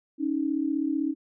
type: tone pair together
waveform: sine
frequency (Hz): 277.8 / 313.6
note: C#4 / D#4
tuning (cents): +4 / +14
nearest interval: major second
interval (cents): 210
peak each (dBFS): -27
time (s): 0.18-1.15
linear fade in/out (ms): 50
effects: none